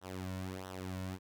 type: tone with flanger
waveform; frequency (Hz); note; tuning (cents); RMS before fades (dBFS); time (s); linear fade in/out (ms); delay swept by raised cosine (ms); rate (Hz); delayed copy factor
sawtooth; 93.3; F#2; +15; -42; 0.01-1.19; 50; 0.42 to 2.52; 1.5; -0.75
effects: none